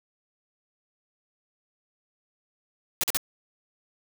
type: noise bursts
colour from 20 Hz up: white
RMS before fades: -25 dBFS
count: 3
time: 3.01-3.171 s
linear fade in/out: 0 ms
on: 25 ms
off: 43 ms
effects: none